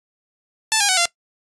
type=tone with pitch steps; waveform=5% pulse; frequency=880 / 811.6 / 748.6 / 690.4 Hz; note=A5 / G#5 / F#5 / F5; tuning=0 / -40 / +20 / -20 cents; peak=-3 dBFS; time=0.72-1.056 s; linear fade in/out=0 ms; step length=84 ms; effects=noise-tail reverb RT60 0.1 s tail -19 dB re dry + resampled to 24000 Hz